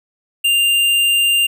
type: tone with tanh clipping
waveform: sine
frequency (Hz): 2794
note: F7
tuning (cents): 0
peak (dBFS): -13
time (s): 0.44-1.47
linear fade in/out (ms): 10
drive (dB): 16
effects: none